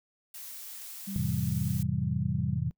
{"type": "noise", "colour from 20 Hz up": "blue", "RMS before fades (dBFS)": -43, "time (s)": [0.34, 1.83], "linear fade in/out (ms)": 5}
{"type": "tone with pitch glide", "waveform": "sine", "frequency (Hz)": [196, 193.3], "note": ["G3", "G3"], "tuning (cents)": [0, -24], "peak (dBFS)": -34, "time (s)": [1.07, 2.57], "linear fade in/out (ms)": 10, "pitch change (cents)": -24, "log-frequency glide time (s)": [1.45, 2.21]}
{"type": "chord", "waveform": "sine", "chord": "F major seventh", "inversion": "none", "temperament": "just", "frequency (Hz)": [87.31, 109.13, 130.96, 163.7], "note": ["F2", "A2", "C3", "E3"], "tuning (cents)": [0, -14, 2, -12], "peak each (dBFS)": [-35, -35, -31, -33], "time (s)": [1.16, 2.71], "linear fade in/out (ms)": 0}
{"effects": ["noise-tail reverb RT60 0.1 s tail -26 dB re dry"]}